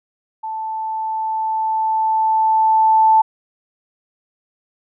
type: tone with level ramp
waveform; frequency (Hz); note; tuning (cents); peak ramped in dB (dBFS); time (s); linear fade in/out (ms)
sine; 880; A5; 0; -23 to -8; 0.43-3.22; 10
effects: none